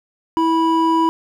triangle tone pair together, 327 / 981.6 Hz, E4 / B5, -14 / -11 cents, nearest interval octave + perfect fifth, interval 1903 cents, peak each -14 dBFS, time 0.37-1.09 s, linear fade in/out 0 ms, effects none

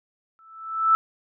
sine tone with exponential growth, 1318.5 Hz, E6, in tune, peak -12 dBFS, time 0.39-0.95 s, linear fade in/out 0 ms, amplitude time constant 120 ms, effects none

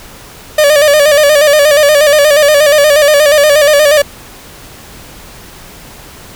45% pulse tone with vibrato, 590 Hz, D5, 8 cents sharp, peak -4 dBFS, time 0.58-4.02 s, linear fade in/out 5 ms, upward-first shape square, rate 8.4 Hz, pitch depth 59 cents each way, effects pink hiss -33 dBFS RMS until 6.35 s

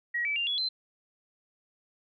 sine tone with pitch steps, 1906 / 2306 / 2791 / 3377 / 4086 Hz, A#6 / D7 / F7 / G#7 / C8, +38 / -32 / -2 / +28 / -42 cents, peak -27 dBFS, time 0.14-0.69 s, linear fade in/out 10 ms, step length 110 ms, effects none

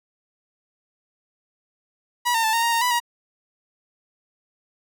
sawtooth tone with pitch steps, 970 / 910 / 881 / 923 / 934 / 924 / 988 / 952 Hz, B5 / A#5 / A5 / A#5 / A#5 / A#5 / B5 / A#5, -31 / -42 / +2 / -17 / +3 / -16 / 0 / +36 cents, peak -15 dBFS, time 2.25-3.002 s, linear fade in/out 20 ms, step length 94 ms, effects none

